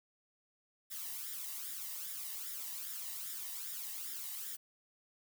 blue noise with flanger, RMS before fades -43 dBFS, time 0.9-4.57 s, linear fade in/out 20 ms, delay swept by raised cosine 0.56 to 1.06 ms, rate 2.5 Hz, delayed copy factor +0.65, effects none

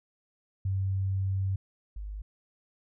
sine tone pair in turn, 96.2 / 50.96 Hz, G2 / G#1, -32 / -32 cents, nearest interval major seventh, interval 1100 cents, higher first, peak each -26 / -35 dBFS, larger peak first, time 0.65-1.56 / 1.96-2.22 s, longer first, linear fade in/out 5 ms, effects none

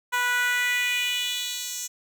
10% pulse tone with high-pass filter sweep, 491.2 Hz, B4, 9 cents flat, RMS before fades -26 dBFS, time 0.12-1.88 s, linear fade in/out 20 ms, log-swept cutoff 1100 to 5800 Hz, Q 2.9, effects none

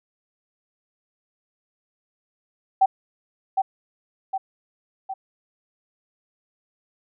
sine tone with echo, 770 Hz, G5, 31 cents flat, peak -12 dBFS, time 2.81-2.86 s, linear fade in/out 10 ms, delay 760 ms, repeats 3, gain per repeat -5 dB, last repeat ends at 5.14 s, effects none

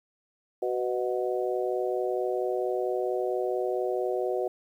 harmonic tone with a mistuned harmonic, 124.4 Hz, B2, 13 cents sharp, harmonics 3 / 4 / 5 / 6, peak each -29 / -31 / -33 / -35 dBFS, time 0.62-4.48 s, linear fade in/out 5 ms, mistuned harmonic 6, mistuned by -30 cents, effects 10-bit

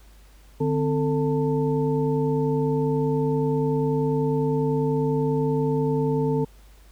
sine tone cluster, 149.1 / 259.3 / 445 / 890 Hz, D3 / C4 / A4 / A5, +27 / -15 / +20 / +20 cents, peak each -24 / -26 / -24 / -33 dBFS, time 0.6-6.45 s, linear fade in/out 10 ms, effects added 50 Hz sine -48 dBFS peak until 6.91 s + pink hiss -57 dBFS RMS until 6.91 s

